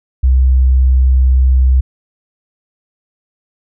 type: tone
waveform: sine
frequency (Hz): 64.5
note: C2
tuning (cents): -24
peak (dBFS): -6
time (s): 0.23-1.81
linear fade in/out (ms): 10
effects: none